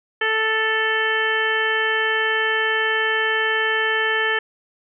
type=harmonic tone with a mistuned harmonic; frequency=440 Hz; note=A4; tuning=in tune; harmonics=1 / 2 / 3 / 4 / 5 / 6 / 7; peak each=-25 / -29 / -28 / -20 / -29 / -32 / -28 dBFS; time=0.21-4.39 s; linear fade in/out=5 ms; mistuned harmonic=6; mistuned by=+25 cents; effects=none